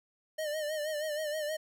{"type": "tone with vibrato", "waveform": "square", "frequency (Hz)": 609, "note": "D#5", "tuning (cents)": -37, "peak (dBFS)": -33, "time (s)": [0.38, 1.57], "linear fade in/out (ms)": 10, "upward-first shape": "sine", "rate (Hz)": 6.3, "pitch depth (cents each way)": 64, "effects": []}